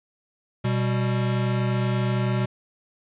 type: tone pair together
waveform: square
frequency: 123.1 / 195.6 Hz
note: B2 / G3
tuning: -5 / -4 cents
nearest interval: minor sixth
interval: 801 cents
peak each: -23 / -28 dBFS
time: 0.64-2.46 s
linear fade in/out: 10 ms
effects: resampled to 8000 Hz + 9-bit